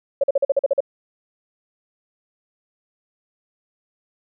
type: tone bursts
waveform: sine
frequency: 554.4 Hz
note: C#5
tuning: in tune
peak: -13 dBFS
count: 9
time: 0.21-0.805 s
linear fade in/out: 5 ms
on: 27 ms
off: 44 ms
effects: none